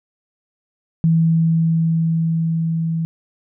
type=tone with level ramp; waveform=sine; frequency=163.6 Hz; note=E3; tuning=13 cents flat; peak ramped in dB=-11 to -18 dBFS; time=1.04-3.05 s; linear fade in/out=0 ms; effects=none